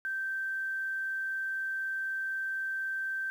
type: tone with quantisation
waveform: sine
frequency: 1559 Hz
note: G6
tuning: 10 cents flat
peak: -31 dBFS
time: 0.05-3.3 s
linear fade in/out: 0 ms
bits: 10
effects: none